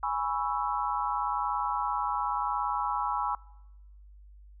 sine chord, C# minor seventh, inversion second, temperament equal, 830.6 / 987.8 / 1108.7 / 1318.5 Hz, G#5 / B5 / C#6 / E6, 0 / 0 / 0 / 0 cents, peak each -32 / -32 / -34 / -34 dBFS, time 0.03-3.35 s, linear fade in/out 2 ms, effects noise-tail reverb RT60 1.0 s tail -24 dB re dry + added 50 Hz sine -49 dBFS peak until 4.6 s

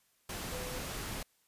sine tone in noise, 503 Hz, B4, 32 cents sharp, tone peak -44 dBFS, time 0.52-0.79 s, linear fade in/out 5 ms, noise pink, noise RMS -40 dBFS, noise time 0.29-1.23 s, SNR -7 dB, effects white hiss -72 dBFS RMS until 1.47 s + resampled to 32000 Hz

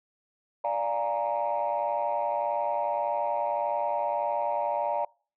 sine chord, Bb dominant seventh, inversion first, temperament equal, 587.3 / 698.5 / 830.6 / 932.3 Hz, D5 / F5 / Ab5 / Bb5, 0 / 0 / 0 / 0 cents, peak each -29 / -31 / -32 / -29 dBFS, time 0.64-5.05 s, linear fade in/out 5 ms, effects noise-tail reverb RT60 0.4 s tail -26 dB re dry + tanh soft clip ceiling -19 dBFS

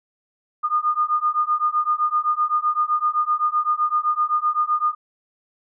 sine beating tone pair, 1217 / 1224.8 Hz, D#6 / D#6, -39 / -28 cents, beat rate 7.8 Hz, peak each -21 / -21 dBFS, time 0.63-4.95 s, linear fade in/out 20 ms, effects none

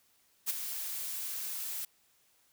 blue noise with ADSR envelope, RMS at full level -29 dBFS, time 0.46-1.85 s, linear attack 38 ms, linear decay 15 ms, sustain -9 dB, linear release 4 ms, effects white hiss -69 dBFS RMS until 2.52 s

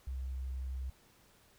sine tone, 65.1 Hz, C2, 8 cents flat, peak -36 dBFS, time 0.07-0.9 s, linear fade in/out 5 ms, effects pink hiss -65 dBFS RMS until 1.58 s

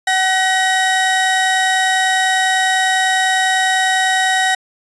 35% pulse tone pair together, 754 / 1900 Hz, F#5 / A#6, +32 / +33 cents, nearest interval octave + major third, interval 1601 cents, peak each -14 dBFS, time 0.07-4.55 s, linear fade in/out 5 ms, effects resampled to 22050 Hz

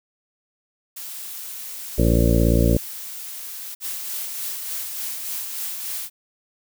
blue noise, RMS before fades -34 dBFS, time 0.96-3.75 s, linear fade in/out 10 ms
harmonic tone, 57.3 Hz, A#1, 29 cents flat, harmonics 1 / 2 / 3 / 4 / 5 / 6 / 8 / 9 / 10, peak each -18 / -21 / -23 / -24 / -25 / -26 / -27 / -28 / -28 dBFS, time 1.98-2.77 s, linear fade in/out 5 ms
blue noise with tremolo, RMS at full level -28 dBFS, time 3.8-6.1 s, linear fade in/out 50 ms, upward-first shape sine, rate 3.4 Hz, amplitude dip 35%
effects none

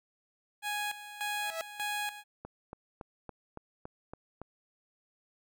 15% pulse tone with tremolo, 830.6 Hz, G#5, in tune, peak -26 dBFS, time 0.62-2.24 s, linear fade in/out 50 ms, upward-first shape square, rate 1.7 Hz, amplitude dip 75%
sawtooth tone with exponential growth, 654 Hz, E5, 14 cents flat, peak -27 dBFS, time 1.32-1.61 s, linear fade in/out 0 ms, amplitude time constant 62 ms
click train, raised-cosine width 1 ms, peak -28 dBFS, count 8, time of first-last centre 2.45-4.416 s, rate 3.56 Hz
effects none

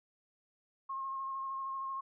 sine tone with vibrato, 1075 Hz, C6, 47 cents sharp, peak -36 dBFS, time 0.89-2.01 s, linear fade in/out 10 ms, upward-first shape square, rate 13 Hz, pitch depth 13 cents each way, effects none

